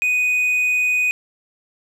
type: tone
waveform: triangle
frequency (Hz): 2489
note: D#7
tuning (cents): 0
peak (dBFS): -14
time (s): 0.02-1.11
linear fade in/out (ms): 0
effects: none